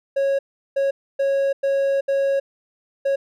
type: tone bursts at uneven times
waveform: triangle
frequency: 550 Hz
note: C#5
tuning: 14 cents flat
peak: -15 dBFS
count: 6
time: 0.16-0.39 / 0.76-0.91 / 1.19-1.53 / 1.63-2.01 / 2.08-2.4 / 3.05-3.16 s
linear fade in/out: 10 ms
effects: none